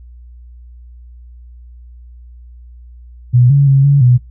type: tone with pitch steps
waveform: sine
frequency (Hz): 123.1 / 140.8 / 136.4 / 141.4 / 123.9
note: B2 / C#3 / C#3 / C#3 / B2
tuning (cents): -5 / +27 / -28 / +35 / +6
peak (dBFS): -5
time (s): 3.33-4.18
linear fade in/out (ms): 20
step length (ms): 170
effects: noise-tail reverb RT60 0.2 s tail -21 dB re dry + added 60 Hz sine -34 dBFS peak until 4.3 s